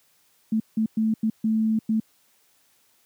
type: tone bursts at uneven times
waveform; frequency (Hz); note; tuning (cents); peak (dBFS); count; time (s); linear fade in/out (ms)
sine; 220; A3; 0; -19; 6; 0.52-0.6 / 0.77-0.86 / 0.97-1.14 / 1.23-1.3 / 1.44-1.79 / 1.89-2; 5
effects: white hiss -63 dBFS RMS until 3.05 s + high-pass 80 Hz 12 dB/octave